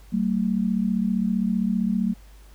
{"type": "tone pair together", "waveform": "sine", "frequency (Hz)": [190.6, 225.9], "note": ["G3", "A3"], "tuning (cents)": [-48, 46], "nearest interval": "minor third", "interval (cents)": 294, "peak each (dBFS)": -23, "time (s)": [0.12, 2.14], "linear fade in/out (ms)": 20, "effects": ["added 50 Hz sine -45 dBFS peak until 2.54 s", "pink hiss -56 dBFS RMS until 2.54 s"]}